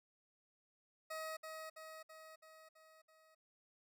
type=tone with echo; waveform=20% pulse; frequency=634 Hz; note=D#5; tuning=32 cents sharp; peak=-38 dBFS; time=1.1-1.37 s; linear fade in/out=10 ms; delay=330 ms; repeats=6; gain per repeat=-4 dB; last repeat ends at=3.35 s; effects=none